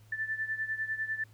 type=beating tone pair; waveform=sine; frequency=1760 / 1770 Hz; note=A6 / A6; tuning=0 / +10 cents; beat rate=10 Hz; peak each=-33 / -37 dBFS; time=0.12-1.24 s; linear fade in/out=5 ms; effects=added 107 Hz sine -55 dBFS peak until 1.33 s + pink hiss -65 dBFS RMS until 1.33 s